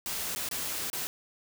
white noise with dropouts, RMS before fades -34 dBFS, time 0.06-1.07 s, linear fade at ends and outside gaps 0 ms, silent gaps 0.35-0.36 / 0.488-0.512 / 0.9-0.931 s, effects none

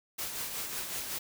white noise with tremolo, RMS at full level -35 dBFS, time 0.18-1.19 s, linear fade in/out 10 ms, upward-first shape triangle, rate 5.4 Hz, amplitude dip 50%, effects none

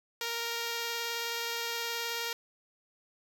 5% pulse tone with vibrato, 466.2 Hz, A#4, in tune, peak -21 dBFS, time 0.21-2.33 s, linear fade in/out 2 ms, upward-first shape triangle, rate 19 Hz, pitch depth 13 cents each way, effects none

